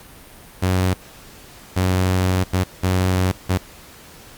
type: tone bursts at uneven times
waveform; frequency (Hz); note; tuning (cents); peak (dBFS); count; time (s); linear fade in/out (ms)
sawtooth; 92.5; F#2; 0; -12; 5; 0.62-0.94 / 1.76-2.44 / 2.53-2.64 / 2.83-3.32 / 3.49-3.58; 10
effects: pink hiss -43 dBFS RMS until 4.37 s + Opus 48 kbps